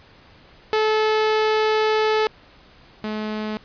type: tone pair in turn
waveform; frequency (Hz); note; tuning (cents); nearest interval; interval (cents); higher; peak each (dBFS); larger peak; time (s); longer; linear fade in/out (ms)
sawtooth; 433.3 / 214.4; A4 / A3; -27 / -45; octave; 1218; first; -13 / -21; first; 0.73-2.27 / 3.04-3.57; first; 0
effects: pink hiss -50 dBFS RMS until 3.64 s + resampled to 11025 Hz